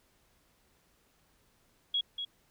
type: tone with echo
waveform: sine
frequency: 3322 Hz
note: G#7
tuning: in tune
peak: -27 dBFS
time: 1.94-2.01 s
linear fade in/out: 5 ms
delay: 240 ms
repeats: 1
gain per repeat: -7 dB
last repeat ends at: 2.25 s
effects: pink hiss -69 dBFS RMS until 2.5 s